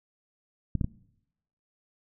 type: clicks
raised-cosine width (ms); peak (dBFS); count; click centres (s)
5; -15; 3; 0.753 / 0.812 / 0.844
effects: noise-tail reverb RT60 0.8 s tail -21 dB re dry